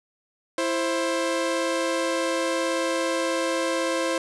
sawtooth tone pair together, 332.6 / 528 Hz, E4 / C5, +16 / +16 cents, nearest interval minor sixth, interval 800 cents, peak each -23 / -21 dBFS, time 0.58-4.18 s, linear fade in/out 2 ms, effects resampled to 24000 Hz + 9-bit

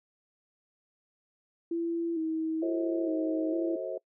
sine tone with vibrato, 327.8 Hz, E4, 10 cents flat, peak -28 dBFS, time 1.71-3.76 s, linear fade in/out 5 ms, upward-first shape square, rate 1.1 Hz, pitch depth 43 cents each way
sine chord, F# diminished seventh, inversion none, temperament just, 370 / 444 / 532.8 / 639.4 Hz, F#4 / A4 / C5 / Eb5, 0 / +16 / +31 / +47 cents, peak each -39 / -40 / -36 / -37 dBFS, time 2.62-3.98 s, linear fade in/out 5 ms
effects noise-tail reverb RT60 0.1 s tail -23 dB re dry

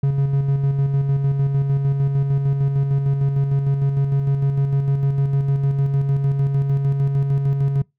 triangle tone with tremolo, 138.59 Hz, C#3, in tune, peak -12 dBFS, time 0.03-7.82 s, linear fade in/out 5 ms, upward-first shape square, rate 6.6 Hz, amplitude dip 40%, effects noise-tail reverb RT60 0.2 s tail -25 dB re dry

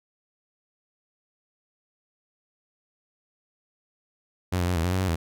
sawtooth tone with pitch steps, 91.3 / 87.6 / 90.4 / 81.6 / 89.8 / 93.4 / 94.3 / 82.8 Hz, F#2 / F2 / F#2 / E2 / F2 / F#2 / F#2 / E2, -23 / +6 / -40 / -17 / +49 / +17 / +33 / +8 cents, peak -19 dBFS, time 4.52-5.16 s, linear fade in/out 10 ms, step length 80 ms, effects none

